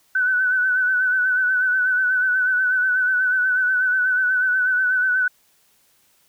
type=tone with vibrato; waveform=sine; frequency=1503 Hz; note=F#6; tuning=27 cents sharp; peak=-16 dBFS; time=0.15-5.28 s; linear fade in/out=5 ms; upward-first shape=sine; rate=8.2 Hz; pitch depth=42 cents each way; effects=white hiss -60 dBFS RMS until 6.28 s